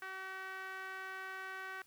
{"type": "tone with band-pass filter", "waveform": "sawtooth", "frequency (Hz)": 379.8, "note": "F#4", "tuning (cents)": 45, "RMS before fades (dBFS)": -45, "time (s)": [0.02, 1.82], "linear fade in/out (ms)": 2, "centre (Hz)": 1600, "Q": 2.9, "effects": ["white hiss -67 dBFS RMS until 1.86 s"]}